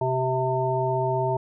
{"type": "harmonic tone with a mistuned harmonic", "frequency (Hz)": 129.1, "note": "C3", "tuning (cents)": -23, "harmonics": [1, 3, 5, 7], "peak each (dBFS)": [-27, -27, -27, -27], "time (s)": [0.01, 1.37], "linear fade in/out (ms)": 5, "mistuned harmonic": 5, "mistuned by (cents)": 23, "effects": []}